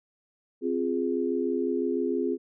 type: chord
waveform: sine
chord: F minor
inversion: second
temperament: equal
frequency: 261.6 / 349.2 / 415.3 Hz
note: C4 / F4 / Ab4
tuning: 0 / 0 / 0 cents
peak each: -29 dBFS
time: 0.61-2.38 s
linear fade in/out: 50 ms
effects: none